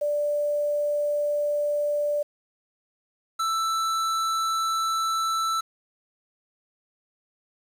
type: tone pair in turn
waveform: sine / square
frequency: 587.3 / 1324.6 Hz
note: D5 / E6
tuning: 0 / +8 cents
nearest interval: octave + major second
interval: 1408 cents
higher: second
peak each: -22 / -24 dBFS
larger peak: first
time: 0.01-2.23 / 3.39-5.61 s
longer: neither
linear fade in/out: 10 ms
effects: low-pass 10000 Hz 12 dB/octave + 8-bit